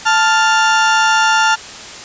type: tone pair together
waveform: 35% pulse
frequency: 880 / 1396.9 Hz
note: A5 / F6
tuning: 0 / 0 cents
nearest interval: minor sixth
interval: 800 cents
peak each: -11 dBFS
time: 0.05-1.56 s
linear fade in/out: 20 ms
effects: white hiss -31 dBFS RMS until 2.04 s + resampled to 16000 Hz